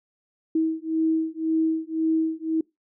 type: beating tone pair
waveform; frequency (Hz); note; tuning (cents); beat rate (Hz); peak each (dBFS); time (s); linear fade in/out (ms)
sine; 319.9 / 321.8; D#4 / E4; +48 / -42; 1.9; -24; 0.55-2.61; 5
effects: noise-tail reverb RT60 0.2 s tail -24 dB re dry